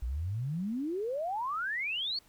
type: exponential sweep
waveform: sine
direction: up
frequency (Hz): 55.2 to 4562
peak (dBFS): -31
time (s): 0.02-2.19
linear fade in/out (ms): 5
effects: pink hiss -63 dBFS RMS until 2.28 s